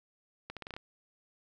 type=accelerating click train; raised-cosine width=0.3 ms; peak=-25 dBFS; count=7; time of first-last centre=0.5-0.765 s; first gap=67 ms; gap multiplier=0.83; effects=none